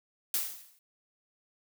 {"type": "noise with exponential decay", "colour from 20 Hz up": "blue", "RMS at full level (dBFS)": -27, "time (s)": [0.34, 0.79], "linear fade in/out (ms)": 2, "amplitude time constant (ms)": 96, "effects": []}